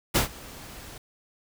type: noise with ADSR envelope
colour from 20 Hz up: pink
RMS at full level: -20 dBFS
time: 0.14-0.98 s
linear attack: 17 ms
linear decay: 120 ms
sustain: -23 dB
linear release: 4 ms
effects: none